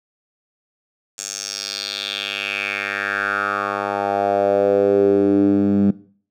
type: tone with band-pass filter sweep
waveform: 10% pulse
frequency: 100 Hz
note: G2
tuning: 35 cents sharp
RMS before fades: -19 dBFS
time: 1.18-5.91 s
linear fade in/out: 5 ms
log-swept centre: 7100 to 210 Hz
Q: 4
effects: noise-tail reverb RT60 0.5 s tail -20 dB re dry